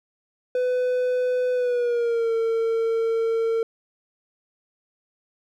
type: tone with pitch glide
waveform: triangle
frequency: 501 to 454.1 Hz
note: B4 to A#4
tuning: +25 to -45 cents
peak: -18 dBFS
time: 0.55-3.63 s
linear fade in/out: 2 ms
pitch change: -170 cents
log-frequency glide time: 1.53-2.33 s
effects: none